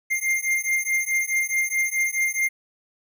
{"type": "beating tone pair", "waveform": "square", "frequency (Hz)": [2106, 2110.7], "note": ["C7", "C7"], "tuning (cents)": [11, 15], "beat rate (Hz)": 4.7, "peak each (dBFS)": -25, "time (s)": [0.1, 2.49], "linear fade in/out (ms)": 20, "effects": []}